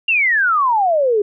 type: exponential sweep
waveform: sine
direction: down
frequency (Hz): 2827 to 398.2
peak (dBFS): -12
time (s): 0.08-1.22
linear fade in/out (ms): 5
effects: none